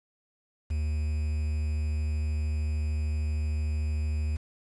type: tone with quantisation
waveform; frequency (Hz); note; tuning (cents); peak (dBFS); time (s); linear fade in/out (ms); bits
triangle; 76.1; D#2; -38; -24; 0.7-4.37; 10; 8
effects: resampled to 24000 Hz